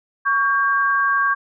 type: tone pair together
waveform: sine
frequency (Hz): 1122.3 / 1600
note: C#6 / G6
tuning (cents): +21 / +35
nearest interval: tritone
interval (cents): 614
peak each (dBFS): -18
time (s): 0.25-1.35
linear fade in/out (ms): 20
effects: none